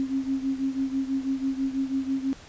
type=beating tone pair; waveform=sine; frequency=266.8 / 272.9 Hz; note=C4 / C#4; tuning=+34 / -27 cents; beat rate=6.1 Hz; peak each=-26 / -30 dBFS; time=0-2.33 s; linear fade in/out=0 ms; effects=pink hiss -48 dBFS RMS until 2.48 s + resampled to 16000 Hz